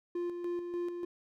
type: tone with tremolo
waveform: triangle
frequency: 349.2 Hz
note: F4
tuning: in tune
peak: -30 dBFS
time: 0.15-1.05 s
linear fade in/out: 5 ms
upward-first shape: square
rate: 3.4 Hz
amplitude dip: 45%
effects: none